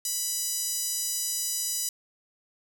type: tone with high-pass filter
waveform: 5% pulse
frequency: 987 Hz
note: B5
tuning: 1 cent flat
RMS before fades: -30 dBFS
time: 0.05-1.89 s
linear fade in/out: 2 ms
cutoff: 5800 Hz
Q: 1.1
effects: none